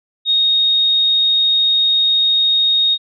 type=tone; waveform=sine; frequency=3727 Hz; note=A#7; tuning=1 cent flat; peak=-11 dBFS; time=0.25-2.98 s; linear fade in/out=50 ms; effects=none